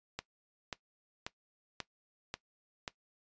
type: click train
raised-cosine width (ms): 0.2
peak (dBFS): -20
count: 6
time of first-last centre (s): 0.19-2.878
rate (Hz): 1.86
effects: noise-tail reverb RT60 0.1 s tail -18 dB re dry + resampled to 16000 Hz